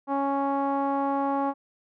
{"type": "tone with low-pass filter", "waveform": "sawtooth", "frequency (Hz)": 277.2, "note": "C#4", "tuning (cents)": 0, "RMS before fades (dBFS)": -26, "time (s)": [0.07, 1.54], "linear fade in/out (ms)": 50, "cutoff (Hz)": 960, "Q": 5.9, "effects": []}